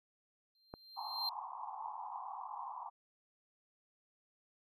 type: tone with exponential growth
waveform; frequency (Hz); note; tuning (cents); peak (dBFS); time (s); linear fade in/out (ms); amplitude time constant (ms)
triangle; 4162; C8; -10; -32; 0.55-1.29; 1; 160
type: click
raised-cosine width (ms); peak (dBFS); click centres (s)
1; -30; 0.739
type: band-pass noise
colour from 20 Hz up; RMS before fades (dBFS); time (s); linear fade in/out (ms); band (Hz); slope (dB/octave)
pink; -45; 0.96-2.9; 20; 770 to 1100; 96
effects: none